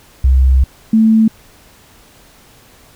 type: tone pair in turn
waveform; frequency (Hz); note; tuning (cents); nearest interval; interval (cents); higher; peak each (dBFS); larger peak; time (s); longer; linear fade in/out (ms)
sine; 65.41 / 221.2; C2 / A3; 0 / +9; octave + major sixth; 2109; second; -6; neither; 0.24-0.64 / 0.93-1.28; first; 5
effects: pink hiss -45 dBFS RMS until 2.95 s